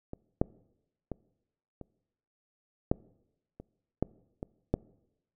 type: clicks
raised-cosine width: 2 ms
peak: -25 / -11 / -22 / -29 / -11 / -30 / -13 / -23 / -12 dBFS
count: 9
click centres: 0.134 / 0.415 / 1.117 / 1.813 / 2.915 / 3.6 / 4.026 / 4.429 / 4.74 s
effects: noise-tail reverb RT60 0.9 s tail -23 dB re dry